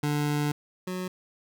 25% pulse tone pair in turn, 147.4 / 183.39 Hz, D3 / F#3, +7 / -15 cents, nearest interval major third, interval 378 cents, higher second, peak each -21 / -27 dBFS, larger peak first, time 0.03-0.52 / 0.87-1.08 s, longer first, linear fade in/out 5 ms, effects none

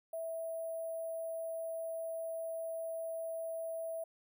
sine tone with sample-and-hold, 655 Hz, E5, 11 cents flat, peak -37 dBFS, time 0.13-4.04 s, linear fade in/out 5 ms, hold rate 11025 Hz, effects none

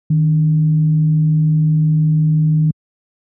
sine tone with frequency modulation, 155.56 Hz, D#3, in tune, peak -10 dBFS, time 0.1-2.71 s, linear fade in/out 5 ms, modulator 126 Hz, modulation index 0.22, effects high-pass 80 Hz 12 dB/octave

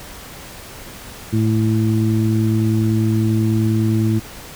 harmonic tone, 110 Hz, A2, in tune, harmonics 1 / 2 / 3, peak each -16 / -19 / -21 dBFS, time 1.32-4.2 s, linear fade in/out 20 ms, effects pink hiss -36 dBFS RMS until 4.55 s

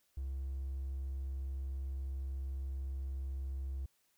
triangle tone with hard clipping, 66.9 Hz, C2, 39 cents sharp, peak -37 dBFS, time 0.17-3.86 s, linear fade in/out 5 ms, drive 4 dB, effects white hiss -75 dBFS RMS until 4.17 s

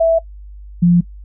sine tone pair in turn, 658 / 174.28 Hz, E5 / F3, -3 / -3 cents, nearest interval octave + major seventh, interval 2300 cents, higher first, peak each -9 / -7 dBFS, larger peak second, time 0-0.19 / 0.82-1.01 s, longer neither, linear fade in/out 10 ms, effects noise-tail reverb RT60 0.1 s tail -22 dB re dry + added 50 Hz sine -32 dBFS peak until 1.24 s

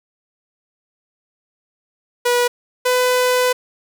sawtooth tone pair in turn, 486.7 / 501 Hz, B4 / B4, -25 / +25 cents, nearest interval minor second, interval 50 cents, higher second, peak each -10 dBFS, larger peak neither, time 2.25-2.48 / 2.85-3.53 s, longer second, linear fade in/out 10 ms, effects none

